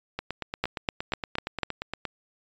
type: two click trains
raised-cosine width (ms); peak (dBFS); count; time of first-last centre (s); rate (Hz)
0.3; -15 / -9; 17 / 5; 0.19-2.053 / 0.64-1.633; 8.59 / 4.03
effects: resampled to 16000 Hz